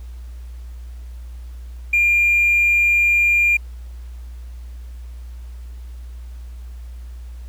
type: tone with hard clipping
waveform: sine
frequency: 2400 Hz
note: D7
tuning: 37 cents sharp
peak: -13 dBFS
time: 1.93-3.57 s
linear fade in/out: 5 ms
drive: 1 dB
effects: added 60 Hz sine -31 dBFS peak until 7.48 s + pink hiss -54 dBFS RMS until 7.48 s